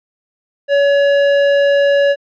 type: tone with hard clipping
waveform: sine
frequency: 565 Hz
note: C#5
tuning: 33 cents sharp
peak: -11 dBFS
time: 0.68-2.16 s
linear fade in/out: 50 ms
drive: 15 dB
effects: low-pass 3000 Hz 12 dB/octave